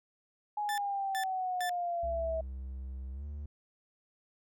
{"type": "exponential sweep", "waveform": "sine", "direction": "down", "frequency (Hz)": [840, 644], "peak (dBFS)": -31, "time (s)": [0.57, 2.41], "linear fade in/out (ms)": 5}
{"type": "tone bursts", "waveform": "sawtooth", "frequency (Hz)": 1760, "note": "A6", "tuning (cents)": 0, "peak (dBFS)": -32, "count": 3, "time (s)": [0.69, 1.694], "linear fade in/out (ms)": 0, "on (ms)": 88, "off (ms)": 370}
{"type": "tone with pitch glide", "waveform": "triangle", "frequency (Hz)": [65.41, 73], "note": ["C2", "D2"], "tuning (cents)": [0, -10], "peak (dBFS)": -36, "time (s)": [2.03, 3.46], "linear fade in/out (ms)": 5, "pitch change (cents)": 190, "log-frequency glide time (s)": [3.12, 3.25]}
{"effects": []}